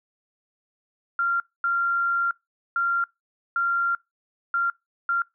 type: tone bursts at uneven times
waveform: sine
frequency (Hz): 1384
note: F6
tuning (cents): -16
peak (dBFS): -20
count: 6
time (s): 1.19-1.4 / 1.64-2.31 / 2.76-3.04 / 3.56-3.95 / 4.54-4.7 / 5.09-5.22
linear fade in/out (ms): 2
effects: noise-tail reverb RT60 0.2 s tail -24 dB re dry